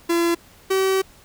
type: tone pair in turn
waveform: 45% pulse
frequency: 339.7 / 382.7 Hz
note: F4 / G4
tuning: -48 / -42 cents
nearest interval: major second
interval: 206 cents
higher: second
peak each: -17 dBFS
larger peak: neither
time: 0.09-0.35 / 0.7-1.02 s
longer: second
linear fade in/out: 10 ms
effects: pink hiss -50 dBFS RMS until 1.24 s